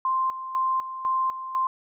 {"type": "tone with tremolo", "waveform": "sine", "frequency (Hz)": 1046.5, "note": "C6", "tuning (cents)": 0, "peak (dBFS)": -21, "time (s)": [0.05, 1.67], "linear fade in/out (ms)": 2, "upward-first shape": "square", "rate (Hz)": 2, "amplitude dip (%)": 70, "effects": []}